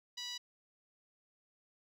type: tone with band-pass filter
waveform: 10% pulse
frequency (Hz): 979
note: B5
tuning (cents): -15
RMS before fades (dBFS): -43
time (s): 0.17-0.38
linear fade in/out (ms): 10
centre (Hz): 4200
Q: 1.7
effects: none